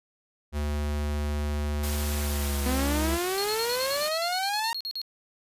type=tone with pitch glide; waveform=square; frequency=73.8 to 70.18 Hz; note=D2 to C#2; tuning=+9 to +22 cents; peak=-27 dBFS; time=0.52-3.19 s; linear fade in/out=50 ms; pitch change=-87 cents; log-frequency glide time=2.18-2.69 s
type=noise; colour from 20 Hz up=white; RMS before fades=-35 dBFS; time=1.83-4.09 s; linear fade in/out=5 ms
type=exponential sweep; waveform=sawtooth; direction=up; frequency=246.9 to 937 Hz; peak=-23 dBFS; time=2.66-4.73 s; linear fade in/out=0 ms
type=tone bursts; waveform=triangle; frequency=4294 Hz; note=C8; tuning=44 cents sharp; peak=-29 dBFS; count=16; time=3.38-5.016 s; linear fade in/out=0 ms; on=61 ms; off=44 ms
effects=resampled to 32000 Hz